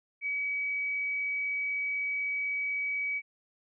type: tone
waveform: sine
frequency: 2274 Hz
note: C#7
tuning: 44 cents sharp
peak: -29 dBFS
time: 0.21-3.22 s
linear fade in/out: 50 ms
effects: none